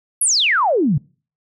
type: exponential sweep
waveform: sine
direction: down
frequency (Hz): 11590 to 128.9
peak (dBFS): -13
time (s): 0.21-0.98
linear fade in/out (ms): 5
effects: noise-tail reverb RT60 0.4 s tail -25 dB re dry